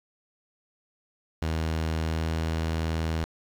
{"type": "tone with pitch glide", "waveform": "sawtooth", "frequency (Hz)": [80.1, 80.8], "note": ["E2", "E2"], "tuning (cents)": [-49, -34], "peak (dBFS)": -22, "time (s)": [1.42, 3.24], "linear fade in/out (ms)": 0, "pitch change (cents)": 15, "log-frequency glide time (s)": [2.02, 2.32], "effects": ["low-pass 7000 Hz 12 dB/octave", "8-bit"]}